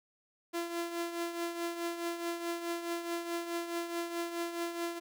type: tone with tremolo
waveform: sawtooth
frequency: 340.8 Hz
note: F4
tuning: 42 cents flat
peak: -28 dBFS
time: 0.53-5 s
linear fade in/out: 20 ms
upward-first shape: triangle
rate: 4.7 Hz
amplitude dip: 65%
effects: none